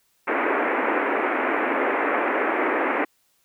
pink band-pass noise, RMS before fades -23 dBFS, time 0.27-3.05 s, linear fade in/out 10 ms, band 270 to 2300 Hz, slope 48 dB/octave, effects white hiss -66 dBFS RMS until 3.44 s

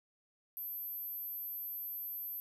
sine tone, 12290 Hz, G9, 35 cents flat, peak -39 dBFS, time 0.57-2.4 s, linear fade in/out 0 ms, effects none

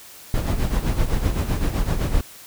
brown noise with tremolo, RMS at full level -18 dBFS, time 0.34-2.21 s, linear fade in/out 2 ms, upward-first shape sine, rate 7.8 Hz, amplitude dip 65%, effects white hiss -43 dBFS RMS until 2.46 s

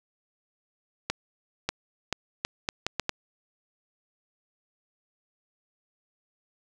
accelerating click train, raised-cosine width 0.2 ms, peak -9 dBFS, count 8, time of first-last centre 1.1-3.093 s, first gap 590 ms, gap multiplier 0.74, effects none

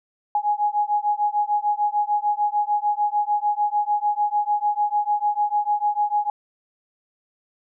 sine beating tone pair, 829 / 835.7 Hz, G#5 / G#5, -3 / +11 cents, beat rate 6.7 Hz, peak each -22 dBFS, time 0.35-6.3 s, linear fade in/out 2 ms, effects none

